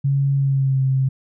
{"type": "tone with pitch glide", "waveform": "sine", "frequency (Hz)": [138.59, 132.94], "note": ["C#3", "C3"], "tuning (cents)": [0, 28], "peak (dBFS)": -15, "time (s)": [0.04, 1.09], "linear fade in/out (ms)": 10, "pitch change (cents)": -72, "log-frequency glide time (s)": [0.35, 0.82], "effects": []}